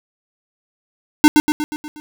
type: tone with echo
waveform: square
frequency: 301.7 Hz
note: D4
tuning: 47 cents sharp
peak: -4 dBFS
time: 1.24-1.28 s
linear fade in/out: 0 ms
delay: 120 ms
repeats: 6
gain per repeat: -5 dB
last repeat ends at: 2 s
effects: none